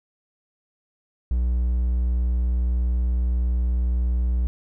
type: tone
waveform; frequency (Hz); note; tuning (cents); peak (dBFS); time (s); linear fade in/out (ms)
triangle; 60.8; B1; -26; -17; 1.31-4.47; 0
effects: none